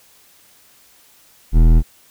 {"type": "tone with hard clipping", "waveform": "sine", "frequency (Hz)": 40.35, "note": "E1", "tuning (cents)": -36, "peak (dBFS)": -9, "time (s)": [1.52, 1.83], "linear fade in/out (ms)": 50, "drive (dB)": 13, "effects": ["white hiss -51 dBFS RMS until 2.1 s"]}